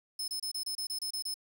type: tone bursts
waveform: sawtooth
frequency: 5210 Hz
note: E8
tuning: 21 cents flat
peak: -31 dBFS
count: 10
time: 0.19-1.342 s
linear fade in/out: 5 ms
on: 90 ms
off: 28 ms
effects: 11-bit